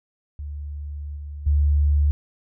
sine tone with level steps, 73 Hz, D2, 10 cents flat, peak -29 / -31 / -15 dBFS, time 0.39-2.11 s, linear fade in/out 0 ms, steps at 1.16 / 1.46 s, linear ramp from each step 10 ms, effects none

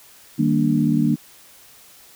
sine chord, Eb major seventh, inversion none, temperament equal, 155.56 / 196 / 233.1 / 293.7 Hz, Eb3 / G3 / Bb3 / D4, 0 / 0 / 0 / 0 cents, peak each -21 / -24 / -19 / -21 dBFS, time 0.38-1.16 s, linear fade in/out 20 ms, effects white hiss -48 dBFS RMS until 2.15 s

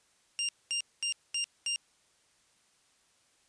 20% pulse tone bursts, 2794 Hz, F7, in tune, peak -25 dBFS, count 5, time 0.39-1.76 s, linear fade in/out 0 ms, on 98 ms, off 220 ms, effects white hiss -68 dBFS RMS until 3.48 s + resampled to 22050 Hz

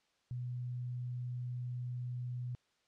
sine tone, 123.47 Hz, B2, in tune, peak -37 dBFS, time 0.31-2.55 s, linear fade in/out 0 ms, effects white hiss -75 dBFS RMS until 2.87 s + low-pass 5000 Hz 12 dB/octave

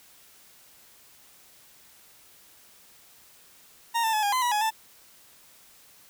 40% pulse tone with pitch steps, 928 / 892 / 856 / 814 / 1022 / 971 / 840 / 884 Hz, A#5 / A5 / A5 / G#5 / C6 / B5 / G#5 / A5, -8 / +23 / -48 / -35 / -41 / -30 / +19 / +8 cents, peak -22 dBFS, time 3.94-4.708 s, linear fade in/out 20 ms, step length 96 ms, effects white hiss -55 dBFS RMS until 6.09 s

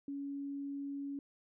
sine tone, 280.4 Hz, C#4, 20 cents sharp, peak -38 dBFS, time 0.08-1.19 s, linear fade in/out 2 ms, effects none

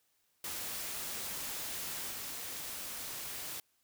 white noise with level steps, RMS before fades -40 / -42 dBFS, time 0.44-3.6 s, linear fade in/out 2 ms, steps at 2.11 s, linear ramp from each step 10 ms, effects white hiss -75 dBFS RMS until 3.83 s

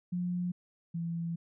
sine tone pair in turn, 177.9 / 168.06 Hz, F3 / E3, +32 / +34 cents, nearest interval minor second, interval 98 cents, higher first, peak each -30 / -32 dBFS, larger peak first, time 0.12-0.52 / 0.94-1.36 s, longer second, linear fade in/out 10 ms, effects none

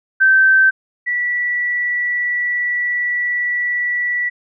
sine tone pair in turn, 1550 / 1952.9 Hz, G6 / B6, -20 / -20 cents, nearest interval major third, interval 400 cents, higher second, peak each -8 / -16 dBFS, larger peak first, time 0.2-0.71 / 1.06-4.3 s, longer second, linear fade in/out 20 ms, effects none

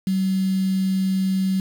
sine tone with quantisation, 190 Hz, F#3, 46 cents sharp, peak -18 dBFS, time 0.07-1.6 s, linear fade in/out 2 ms, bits 6, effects none

